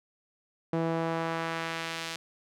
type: tone with band-pass filter sweep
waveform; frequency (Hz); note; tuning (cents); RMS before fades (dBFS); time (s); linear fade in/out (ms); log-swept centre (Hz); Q
sawtooth; 164.4; E3; -4; -32; 0.73-2.16; 2; 440 to 4200; 0.78
effects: none